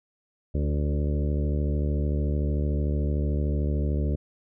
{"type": "harmonic tone with a mistuned harmonic", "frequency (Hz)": 73.42, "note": "D2", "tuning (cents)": 0, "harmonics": [1, 2, 3, 4, 5, 6, 7, 8], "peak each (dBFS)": [-24, -30, -34, -36, -38, -40, -41, -42], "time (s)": [0.54, 4.16], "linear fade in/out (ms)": 10, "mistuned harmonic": 5, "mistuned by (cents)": 18, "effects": []}